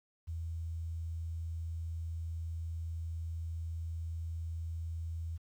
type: tone with quantisation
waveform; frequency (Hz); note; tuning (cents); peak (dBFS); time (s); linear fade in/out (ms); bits
sine; 82.41; E2; 0; -36; 0.27-5.38; 20; 11
effects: none